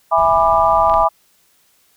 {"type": "chord", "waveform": "sine", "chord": "E dominant seventh", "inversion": "none", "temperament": "just", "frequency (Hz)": [659.3, 824.1, 988.9, 1186.7], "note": ["E5", "G#5", "B5", "D6"], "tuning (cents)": [0, -14, 2, 18], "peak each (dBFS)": -16, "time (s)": [0.11, 1.09], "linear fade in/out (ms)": 20}
{"type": "noise", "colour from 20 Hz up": "brown", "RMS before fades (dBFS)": -31, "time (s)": [0.17, 1.05], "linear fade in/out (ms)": 10}
{"type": "clicks", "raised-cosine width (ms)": 0.3, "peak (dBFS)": [-17, -15], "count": 2, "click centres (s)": [0.897, 0.94]}
{"effects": ["white hiss -57 dBFS RMS until 1.96 s"]}